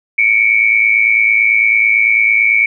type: tone pair together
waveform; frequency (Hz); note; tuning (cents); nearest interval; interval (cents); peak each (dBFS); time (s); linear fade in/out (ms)
sine; 2217 / 2326; C#7 / D7; 0 / -17; minor second; 83; -11; 0.18-2.66; 5
effects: none